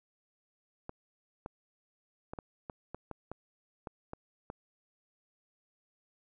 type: clicks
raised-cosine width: 1 ms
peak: -26 dBFS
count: 11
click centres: 0.894 / 1.461 / 2.335 / 2.388 / 2.698 / 2.946 / 3.113 / 3.316 / 3.872 / 4.134 / 4.501 s
effects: none